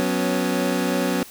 25% pulse chord, F# suspended fourth, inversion none, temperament equal with one note detuned, 183.83 / 246.9 / 277.2 Hz, F#3 / B3 / C#4, -11 / 0 / 0 cents, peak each -21 dBFS, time 0-1.23 s, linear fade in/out 0 ms, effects white hiss -43 dBFS RMS until 1.3 s

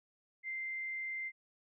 sine tone, 2087 Hz, C7, 5 cents flat, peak -37 dBFS, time 0.43-1.32 s, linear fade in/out 50 ms, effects none

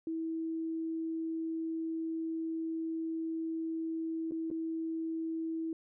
sine tone with dropouts, 324.8 Hz, E4, 26 cents flat, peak -33 dBFS, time 0.07-5.73 s, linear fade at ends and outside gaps 2 ms, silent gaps 4.311-4.319 / 4.503-4.512 s, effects none

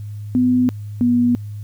sine tone pair in turn, 250.5 / 242.5 Hz, B3 / B3, +25 / -31 cents, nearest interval minor second, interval 56 cents, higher first, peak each -12 dBFS, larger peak neither, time 0.35-0.69 / 1.01-1.35 s, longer neither, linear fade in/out 0 ms, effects added 104 Hz sine -27 dBFS peak until 1.63 s + white hiss -56 dBFS RMS until 1.63 s

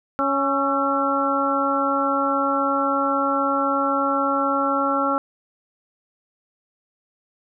harmonic tone with a mistuned harmonic, 277.2 Hz, C#4, in tune, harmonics 1 / 2 / 3 / 4 / 5, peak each -25 / -25 / -27 / -27 / -22 dBFS, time 0.19-5.18 s, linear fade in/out 0 ms, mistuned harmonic 5, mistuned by -48 cents, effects none

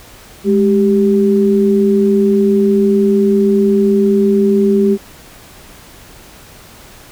sine tone pair together, 207.7 / 392.1 Hz, G#3 / G4, 0 / 0 cents, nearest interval major seventh, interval 1100 cents, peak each -11 dBFS, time 0.44-4.98 s, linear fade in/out 50 ms, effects pink hiss -39 dBFS RMS until 7.11 s

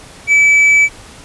sine tone with hard clipping, 2300 Hz, D7, 37 cents flat, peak -7 dBFS, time 0.27-0.89 s, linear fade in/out 50 ms, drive 3 dB, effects pink hiss -37 dBFS RMS until 1.24 s + resampled to 24000 Hz

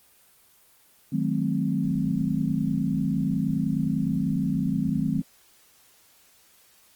sine chord, D# diminished seventh, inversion none, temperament equal with one note detuned, 155.56 / 185 / 215.2 / 261.6 Hz, D#3 / F#3 / A3 / C4, 0 / 0 / -38 / 0 cents, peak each -28 dBFS, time 1.12-5.22 s, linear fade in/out 10 ms, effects white hiss -58 dBFS RMS until 6.95 s + Opus 24 kbps

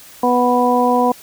harmonic tone, 246.5 Hz, B3, 3 cents flat, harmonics 1 / 2 / 3 / 4, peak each -17 / -17 / -17 / -17 dBFS, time 0.23-1.12 s, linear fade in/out 5 ms, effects white hiss -41 dBFS RMS until 1.22 s

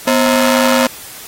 sawtooth ring-modulated tone, 390 Hz, G4, 9 cents flat, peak -3 dBFS, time 0.07-0.87 s, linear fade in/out 5 ms, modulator 143 Hz, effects white hiss -33 dBFS RMS until 1.27 s + AAC 48 kbps

